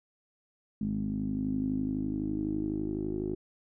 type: tone with low-pass filter sweep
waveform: 10% pulse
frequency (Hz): 51.91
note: G#1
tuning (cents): 0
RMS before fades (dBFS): -32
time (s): 0.81-3.35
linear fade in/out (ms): 5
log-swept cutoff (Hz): 220 to 370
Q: 7.5
effects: none